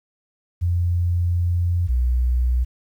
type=tone pair in turn; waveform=sine; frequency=87.31 / 61.74 Hz; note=F2 / B1; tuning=0 / 0 cents; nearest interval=tritone; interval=600 cents; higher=first; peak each=-17 / -16 dBFS; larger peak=second; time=0.61-1.88 / 1.88-2.65 s; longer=first; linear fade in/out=20 ms; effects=9-bit